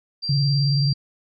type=tone; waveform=sine; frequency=4720 Hz; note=D8; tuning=8 cents sharp; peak=-25 dBFS; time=0.22-0.94 s; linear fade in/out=20 ms
type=tone with vibrato; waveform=sine; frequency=140 Hz; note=C#3; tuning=18 cents sharp; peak=-17 dBFS; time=0.29-0.93 s; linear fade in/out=5 ms; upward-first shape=triangle; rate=19 Hz; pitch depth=95 cents each way
effects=none